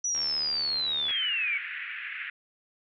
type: linear sweep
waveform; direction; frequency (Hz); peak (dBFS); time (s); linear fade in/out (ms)
sine; down; 5920 to 2200; -26; 0.04-1.58; 5
type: click train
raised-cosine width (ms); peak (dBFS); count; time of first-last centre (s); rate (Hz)
0.3; -25; 72; 0.15-1.108; 74.1
type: band-pass noise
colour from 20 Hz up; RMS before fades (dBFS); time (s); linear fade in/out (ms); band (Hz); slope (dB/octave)
pink; -37; 1.08-2.3; 5; 1600 to 2600; 48
effects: none